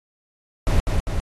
brown noise with echo, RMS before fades -17 dBFS, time 0.67-0.8 s, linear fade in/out 0 ms, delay 200 ms, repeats 2, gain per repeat -3 dB, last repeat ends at 1.2 s, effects AAC 32 kbps

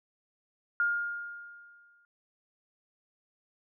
sine tone with exponential decay, 1414 Hz, F6, 21 cents sharp, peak -23 dBFS, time 0.8-2.05 s, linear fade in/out 1 ms, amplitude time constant 270 ms, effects none

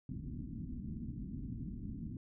white low-pass noise, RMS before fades -43 dBFS, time 0.09-2.17 s, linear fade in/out 2 ms, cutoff 270 Hz, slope 48 dB/octave, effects none

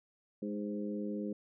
harmonic tone with a mistuned harmonic, 103.83 Hz, G#2, in tune, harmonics 2 / 3 / 4 / 5, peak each -37 / -41 / -43 / -45 dBFS, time 0.42-1.33 s, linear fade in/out 5 ms, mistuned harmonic 4, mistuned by -20 cents, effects none

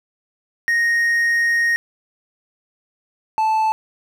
triangle tone pair in turn, 1864.7 / 876.2 Hz, A#6 / A5, 0 / -7 cents, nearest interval octave + minor second, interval 1307 cents, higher first, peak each -13 dBFS, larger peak neither, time 0.68-1.76 / 3.38-3.72 s, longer first, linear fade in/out 0 ms, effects none

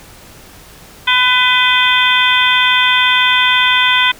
harmonic tone with a mistuned harmonic, 501 Hz, B4, 25 cents sharp, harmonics 2 / 3 / 4 / 5 / 6 / 7, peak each -16 / -16 / -16 / -16 / -16 / -16 dBFS, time 1.07-4.12 s, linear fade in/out 10 ms, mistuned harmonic 6, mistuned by +87 cents, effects pink hiss -39 dBFS RMS until 4.19 s

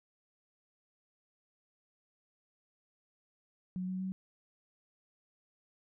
sine tone with pitch steps, 183.6 / 186.06 / 188.54 Hz, F#3 / F#3 / F#3, -13 / +10 / +33 cents, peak -34 dBFS, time 3.76-4.12 s, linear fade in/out 0 ms, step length 120 ms, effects none

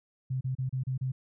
sine tone bursts, 130.1 Hz, C3, 9 cents flat, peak -28 dBFS, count 6, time 0.3-1.12 s, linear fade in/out 10 ms, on 110 ms, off 32 ms, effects none

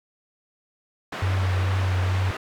white band-pass noise, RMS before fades -33 dBFS, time 1.12-2.37 s, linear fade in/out 5 ms, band 110 to 1800 Hz, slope 12 dB/octave
sine tone with vibrato, 93.5 Hz, F#2, 19 cents sharp, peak -20 dBFS, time 1.22-2.31 s, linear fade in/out 5 ms, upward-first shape sine, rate 2.3 Hz, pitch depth 21 cents each way
effects none

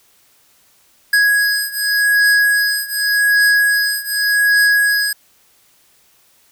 square beating tone pair, 1661.2 / 1662.06 Hz, G#6 / G#6, 0 / +1 cents, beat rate 0.86 Hz, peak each -15 / -17 dBFS, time 1.13-5.13 s, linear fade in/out 5 ms, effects white hiss -54 dBFS RMS until 6.51 s

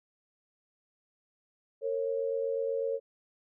sine tone pair together, 457.9 / 546 Hz, A#4 / C#5, -31 / -26 cents, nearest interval minor third, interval 305 cents, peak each -31 / -32 dBFS, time 1.81-3 s, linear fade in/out 50 ms, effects none

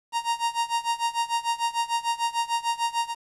45% pulse tone with tremolo, 932.3 Hz, A#5, in tune, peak -21 dBFS, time 0.12-3.15 s, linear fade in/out 50 ms, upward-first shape sine, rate 6.7 Hz, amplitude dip 90%, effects resampled to 24000 Hz + 9-bit

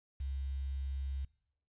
sine tone with quantisation, 67.7 Hz, C#2, 40 cents flat, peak -35 dBFS, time 0.2-1.25 s, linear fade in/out 5 ms, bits 10, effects noise-tail reverb RT60 0.8 s tail -23 dB re dry + resampled to 8000 Hz

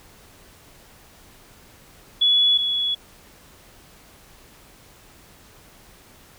sine tone pair in turn, 3400 / 3384 Hz, G#7 / G#7, +40 / +32 cents, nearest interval unison, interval 8 cents, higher first, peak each -14 / -20 dBFS, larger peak first, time 2.21-2.58 / 2.58-2.95 s, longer neither, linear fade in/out 10 ms, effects pink hiss -50 dBFS RMS until 6.38 s

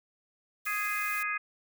blue noise, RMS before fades -41 dBFS, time 0.65-1.23 s, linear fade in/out 5 ms
harmonic tone, 415.3 Hz, G#4, in tune, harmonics 3 / 4 / 5 / 6, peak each -35 / -35 / -35 / -35 dBFS, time 0.66-1.38 s, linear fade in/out 10 ms
effects none

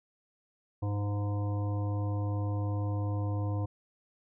harmonic tone with a mistuned harmonic, 102.7 Hz, G#2, 19 cents flat, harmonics 1 / 3 / 5 / 7 / 9 / 10, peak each -29 / -39 / -43 / -46 / -48 / -49 dBFS, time 0.82-3.66 s, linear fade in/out 10 ms, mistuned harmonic 1, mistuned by -20 cents, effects none

